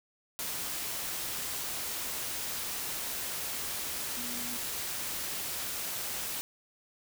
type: tone in noise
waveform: sine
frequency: 242.4 Hz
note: B3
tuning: 32 cents flat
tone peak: -43 dBFS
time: 4.17-4.57 s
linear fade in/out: 0 ms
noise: white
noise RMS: -36 dBFS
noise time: 0.39-6.41 s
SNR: -10 dB
effects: none